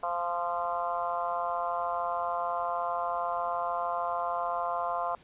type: harmonic tone with a mistuned harmonic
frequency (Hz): 173.5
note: F3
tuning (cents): -11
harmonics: 3 / 4 / 5 / 6 / 7 / 8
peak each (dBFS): -39 / -32 / -39 / -33 / -38 / -43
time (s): 0.03-5.15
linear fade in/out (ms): 2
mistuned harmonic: 8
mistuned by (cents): -23
effects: pink hiss -58 dBFS RMS until 5.23 s + resampled to 8000 Hz